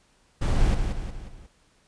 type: noise with echo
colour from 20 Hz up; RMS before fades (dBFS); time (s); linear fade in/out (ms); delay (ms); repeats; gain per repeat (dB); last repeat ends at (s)
brown; -21; 0.41-0.75; 10; 180; 4; -6; 1.47
effects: pink hiss -63 dBFS RMS until 1.87 s + resampled to 22050 Hz